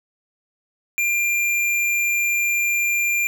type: tone with hard clipping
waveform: sine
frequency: 2388 Hz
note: D7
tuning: 28 cents sharp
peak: -19 dBFS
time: 0.98-3.27 s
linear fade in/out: 0 ms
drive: 18 dB
effects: none